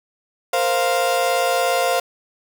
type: chord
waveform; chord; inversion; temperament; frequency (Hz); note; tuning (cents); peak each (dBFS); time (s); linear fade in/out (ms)
35% pulse; Bb suspended second; none; equal; 466.2 / 523.3 / 698.5; Bb4 / C5 / F5; 0 / 0 / 0; -24 / -19 / -18; 0.53-2; 5
effects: 7-bit